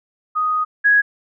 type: tone pair in turn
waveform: sine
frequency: 1246 / 1663.2 Hz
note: D#6 / G#6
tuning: +2 / +2 cents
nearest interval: perfect fourth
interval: 500 cents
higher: second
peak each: -16 / -10 dBFS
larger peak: second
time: 0.35-0.65 / 0.84-1.02 s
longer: first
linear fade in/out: 20 ms
effects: none